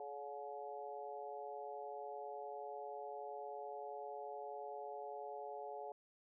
harmonic tone with a mistuned harmonic, 141.6 Hz, C#3, 37 cents sharp, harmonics 3 / 4 / 5 / 6, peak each -50 / -51 / -49 / -51 dBFS, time 0-5.92 s, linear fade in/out 2 ms, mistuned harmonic 5, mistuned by +28 cents, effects none

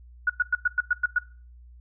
sine tone bursts, 1461 Hz, F#6, 22 cents flat, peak -18 dBFS, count 8, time 0.27-1.186 s, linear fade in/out 5 ms, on 27 ms, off 100 ms, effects noise-tail reverb RT60 0.4 s tail -22 dB re dry + added 60 Hz sine -46 dBFS peak until 1.8 s

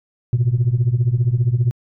sine tone with tremolo, 120.8 Hz, B2, 38 cents flat, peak -8 dBFS, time 0.33-1.71 s, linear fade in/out 0 ms, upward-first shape triangle, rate 15 Hz, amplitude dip 95%, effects tanh soft clip ceiling -10 dBFS

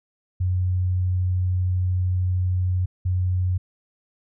sine tone pair in turn, 91.3 / 91.3 Hz, F#2 / F#2, -23 / -23 cents, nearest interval unison, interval 0 cents, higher neither, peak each -19 dBFS, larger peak neither, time 0.4-2.86 / 3.05-3.58 s, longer first, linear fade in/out 10 ms, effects none

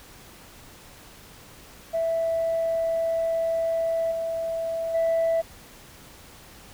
sine tone with level steps, 659.3 Hz, E5, in tune, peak -21 / -25 / -18 dBFS, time 1.93-5.42 s, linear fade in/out 20 ms, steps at 4.11 / 4.94 s, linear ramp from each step 10 ms, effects tanh soft clip ceiling -18 dBFS + pink hiss -48 dBFS RMS until 6.73 s

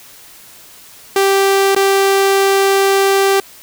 sawtooth tone with dropouts, 391.5 Hz, G4, 2 cents flat, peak -6 dBFS, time 1.16-3.4 s, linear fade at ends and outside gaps 2 ms, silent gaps 1.749-1.763 s, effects white hiss -40 dBFS RMS until 3.62 s

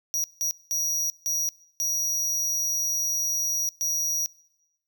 45% pulse tone bursts at uneven times, 5770 Hz, F#8, 44 cents flat, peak -24 dBFS, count 6, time 0.14-0.24 / 0.41-0.51 / 0.71-1.1 / 1.26-1.49 / 1.8-3.69 / 3.81-4.26 s, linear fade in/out 0 ms, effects noise-tail reverb RT60 1.0 s tail -24 dB re dry

